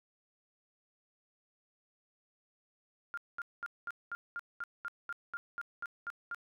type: tone bursts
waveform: sine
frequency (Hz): 1403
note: F6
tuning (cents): +8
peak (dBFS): -36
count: 14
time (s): 3.14-6.346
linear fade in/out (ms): 0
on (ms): 34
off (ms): 210
effects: none